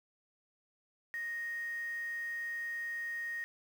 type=tone with quantisation; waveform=sine; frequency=1864.7 Hz; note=A#6; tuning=in tune; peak=-36 dBFS; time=1.14-3.44 s; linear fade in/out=0 ms; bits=9; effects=none